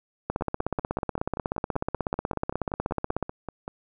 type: two click trains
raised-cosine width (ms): 1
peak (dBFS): -12 / -19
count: 49 / 18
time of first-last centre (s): 0.3-3.227 / 0.41-3.679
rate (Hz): 16.4 / 5.2
effects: none